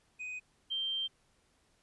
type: tone pair in turn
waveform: triangle / sine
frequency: 2500 / 3150 Hz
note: D#7 / G7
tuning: +8 / +8 cents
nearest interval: major third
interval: 400 cents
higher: second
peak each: -37 / -32 dBFS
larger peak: second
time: 0.19-0.4 / 0.7-1.08 s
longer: second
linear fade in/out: 20 ms
effects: pink hiss -71 dBFS RMS until 1.82 s + resampled to 24000 Hz